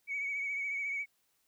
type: tone with vibrato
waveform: sine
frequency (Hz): 2250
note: C#7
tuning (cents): +25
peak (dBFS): -32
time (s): 0.07-1.06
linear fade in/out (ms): 50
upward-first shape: triangle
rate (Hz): 14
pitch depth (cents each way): 48
effects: tanh soft clip ceiling -28 dBFS + white hiss -75 dBFS RMS until 1.47 s